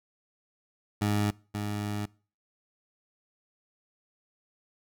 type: tone pair in turn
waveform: 20% pulse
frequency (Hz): 103.83 / 103.83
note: G#2 / G#2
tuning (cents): 0 / 0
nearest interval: unison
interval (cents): 0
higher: neither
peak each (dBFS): -20 / -26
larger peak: first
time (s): 1.01-1.31 / 1.54-2.06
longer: second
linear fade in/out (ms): 10
effects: noise-tail reverb RT60 0.4 s tail -24 dB re dry